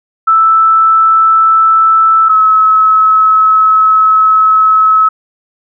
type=tone pair in turn; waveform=sine; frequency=1318.5 / 1291.4 Hz; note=E6 / E6; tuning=0 / -36 cents; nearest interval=unison; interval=36 cents; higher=first; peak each=-4 dBFS; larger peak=neither; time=0.27-2.29 / 2.29-5.09 s; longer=second; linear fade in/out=10 ms; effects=none